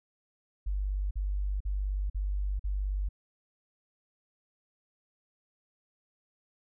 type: tone bursts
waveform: sine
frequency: 49 Hz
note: G1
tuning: in tune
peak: -28 dBFS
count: 5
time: 0.66-3.09 s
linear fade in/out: 10 ms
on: 450 ms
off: 45 ms
effects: none